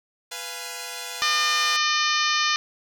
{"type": "chord", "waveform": "5% pulse", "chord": "F diminished", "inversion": "second", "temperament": "equal with one note detuned", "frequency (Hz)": [493.9, 691.2, 830.6], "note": ["Cb5", "F5", "Ab5"], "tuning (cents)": [0, -18, 0], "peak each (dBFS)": -25, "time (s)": [0.31, 1.77], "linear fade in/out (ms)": 10}
{"type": "harmonic tone", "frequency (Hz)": 605, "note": "D#5", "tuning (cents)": -49, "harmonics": [2, 3, 4, 5, 6, 7, 8, 9, 10], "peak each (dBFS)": [-25, -27, -28, -29, -30, -30, -31, -32, -32], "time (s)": [1.22, 2.56], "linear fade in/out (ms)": 0}
{"effects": []}